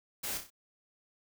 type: noise with echo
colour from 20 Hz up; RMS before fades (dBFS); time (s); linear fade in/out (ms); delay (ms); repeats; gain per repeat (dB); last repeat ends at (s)
white; -37; 0.23-0.38; 10; 31; 4; -6; 0.504
effects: none